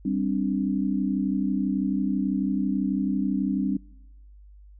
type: chord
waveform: sine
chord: G suspended fourth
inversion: none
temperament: equal with one note detuned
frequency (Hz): 195.43 / 261.6 / 293.7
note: G3 / C4 / D4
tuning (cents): -5 / 0 / 0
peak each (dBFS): -26 / -27 / -28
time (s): 0.05-3.77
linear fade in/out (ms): 5
effects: noise-tail reverb RT60 1.0 s tail -26 dB re dry + added 50 Hz sine -46 dBFS peak until 4.79 s